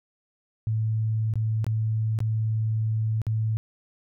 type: tone with dropouts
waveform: sine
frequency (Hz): 110.1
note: A2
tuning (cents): +2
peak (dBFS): -22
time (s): 0.67-3.57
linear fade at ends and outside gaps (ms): 0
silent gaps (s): 1.338-1.356 / 1.644-1.666 / 2.189-2.204 / 3.217-3.267
effects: none